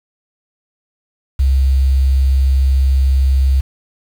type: tone with quantisation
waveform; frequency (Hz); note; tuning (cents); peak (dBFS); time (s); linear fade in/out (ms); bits
sine; 66.8; C2; +36; -9; 1.39-3.61; 10; 6
effects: none